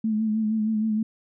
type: tone with vibrato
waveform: sine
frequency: 217.5 Hz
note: A3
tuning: 20 cents flat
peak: -21 dBFS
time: 0.04-1.03 s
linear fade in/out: 5 ms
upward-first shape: sine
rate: 6.4 Hz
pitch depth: 39 cents each way
effects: none